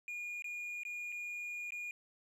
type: tone with dropouts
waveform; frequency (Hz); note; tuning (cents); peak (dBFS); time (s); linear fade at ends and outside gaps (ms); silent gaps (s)
triangle; 2433; D#7; -39; -38; 0.08-1.91; 1; 0.422-0.443 / 0.834-0.851 / 1.121-1.124 / 1.706-1.721
effects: none